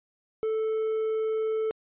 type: tone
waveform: triangle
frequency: 439.2 Hz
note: A4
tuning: 3 cents flat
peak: -23 dBFS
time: 0.43-1.71 s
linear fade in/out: 0 ms
effects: resampled to 8000 Hz